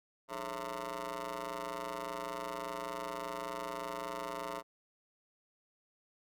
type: ring-modulated tone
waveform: 15% pulse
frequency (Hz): 123.47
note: B2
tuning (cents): 0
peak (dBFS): -29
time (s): 0.28-4.63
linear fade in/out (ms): 50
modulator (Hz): 790
effects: none